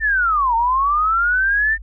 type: linear two-way sweep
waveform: sine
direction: down then up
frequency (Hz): 1811 to 900 to 1811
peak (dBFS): -14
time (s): 0-1.78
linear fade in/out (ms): 50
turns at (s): 0.55
effects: added 50 Hz sine -32 dBFS peak until 1.82 s